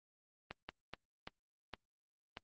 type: slowing click train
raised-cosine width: 0.3 ms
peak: -27 dBFS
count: 6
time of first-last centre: 0.51-2.371 s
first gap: 180 ms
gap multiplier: 1.37
effects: Opus 24 kbps